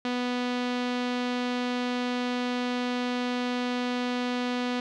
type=tone with low-pass filter; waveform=sawtooth; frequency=246.9 Hz; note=B3; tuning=in tune; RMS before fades=-29 dBFS; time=0.05-4.8 s; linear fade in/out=2 ms; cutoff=3900 Hz; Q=1.5; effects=none